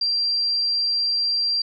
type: tone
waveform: sine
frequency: 4729 Hz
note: D8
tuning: 11 cents sharp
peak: -19 dBFS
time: 0.01-1.62 s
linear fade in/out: 5 ms
effects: none